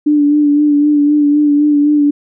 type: tone with vibrato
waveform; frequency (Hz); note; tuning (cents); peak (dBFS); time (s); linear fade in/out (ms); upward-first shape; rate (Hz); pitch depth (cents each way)
sine; 293.7; D4; 0; -7; 0.06-2.11; 10; sine; 3.9; 29
effects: none